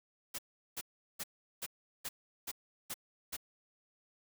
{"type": "noise bursts", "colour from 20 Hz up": "white", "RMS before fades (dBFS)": -40, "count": 8, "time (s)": [0.34, 3.368], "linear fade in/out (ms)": 10, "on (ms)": 46, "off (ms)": 380, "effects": []}